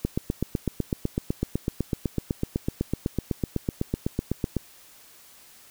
click train, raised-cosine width 3 ms, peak -11 dBFS, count 37, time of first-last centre 0.05-4.567 s, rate 7.97 Hz, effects white hiss -52 dBFS RMS until 5.7 s

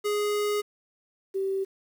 square / sine tone pair in turn, 415.4 / 387.1 Hz, G#4 / G4, 0 / -22 cents, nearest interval minor second, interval 122 cents, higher first, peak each -25 dBFS, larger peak neither, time 0.04-0.62 / 1.34-1.65 s, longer first, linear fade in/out 20 ms, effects 9-bit

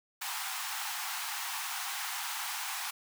pink high-pass noise, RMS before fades -37 dBFS, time 0.21-2.91 s, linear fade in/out 10 ms, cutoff 750 Hz, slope 96 dB/octave, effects none

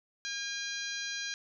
harmonic tone with a mistuned harmonic, 810 Hz, G#5, 43 cents flat, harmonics 2 / 3 / 4 / 5 / 6 / 7 / 8, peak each -39 / -44 / -44 / -41 / -45 / -43 / -46 dBFS, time 0.25-1.34 s, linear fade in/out 0 ms, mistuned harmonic 7, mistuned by +33 cents, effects none

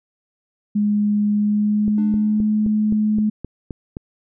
sine tone with pitch glide, 207.7 to 213.2 Hz, G#3 to G#3, 0 to +46 cents, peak -15 dBFS, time 0.75-3.3 s, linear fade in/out 10 ms, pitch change +46 cents, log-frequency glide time 1.32-2.46 s
click train, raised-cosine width 3 ms, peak -16 dBFS, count 9, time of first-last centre 1.88-3.969 s, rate 3.83 Hz
triangle tone with exponential decay, 296.6 Hz, D4, 17 cents sharp, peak -24 dBFS, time 1.98-2.9 s, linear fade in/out 1 ms, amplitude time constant 200 ms
effects none

